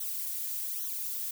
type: noise with flanger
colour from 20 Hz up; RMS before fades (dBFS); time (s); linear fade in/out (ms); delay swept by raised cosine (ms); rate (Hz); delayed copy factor
violet; -35; 0-1.31; 5; 0.4 to 3.2; 1.2; -0.8
effects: none